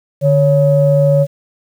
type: tone pair together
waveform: sine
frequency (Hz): 147.7 / 557.6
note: D3 / C#5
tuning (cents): +10 / +10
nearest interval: octave + major seventh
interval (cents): 2300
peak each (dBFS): -10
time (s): 0.21-1.27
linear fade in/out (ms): 50
effects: tanh soft clip ceiling 0 dBFS + 7-bit